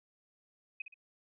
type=tone with echo; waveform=sine; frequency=2520 Hz; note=D#7; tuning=21 cents sharp; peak=-36 dBFS; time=0.8-0.82 s; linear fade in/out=5 ms; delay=61 ms; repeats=2; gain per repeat=-8 dB; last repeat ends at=0.942 s; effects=none